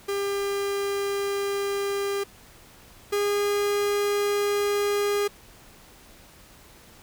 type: tone pair in turn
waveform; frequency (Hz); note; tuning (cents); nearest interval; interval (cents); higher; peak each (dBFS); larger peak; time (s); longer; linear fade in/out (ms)
45% pulse; 400 / 408.6; G4 / G#4; +35 / -28; unison; 37; second; -25 / -22; second; 0.08-2.24 / 3.12-5.28; neither; 10
effects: pink hiss -51 dBFS RMS until 7.02 s